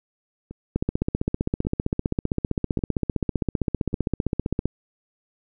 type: two click trains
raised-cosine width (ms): 3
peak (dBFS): -9 / -24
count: 61 / 4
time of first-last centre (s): 0.76-4.656 / 0.51-3.931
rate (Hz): 15.4 / 0.877
effects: none